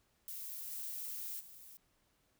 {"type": "noise with level steps", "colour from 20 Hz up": "violet", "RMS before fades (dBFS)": [-45, -43, -55], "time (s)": [0.28, 1.77], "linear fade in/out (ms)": 0, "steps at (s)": [0.7, 1.39], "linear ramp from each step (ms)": 20, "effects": ["pink hiss -75 dBFS RMS until 2.39 s"]}